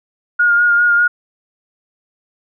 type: tone with vibrato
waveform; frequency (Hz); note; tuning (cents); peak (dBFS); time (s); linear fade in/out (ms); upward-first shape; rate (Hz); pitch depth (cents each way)
sine; 1424; F6; +33; -9; 0.39-1.08; 10; sine; 5; 23
effects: none